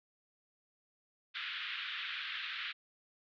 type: band-pass noise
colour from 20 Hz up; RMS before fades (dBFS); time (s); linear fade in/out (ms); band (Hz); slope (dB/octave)
white; -41; 1.34-2.73; 20; 1300 to 3700; 48
effects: none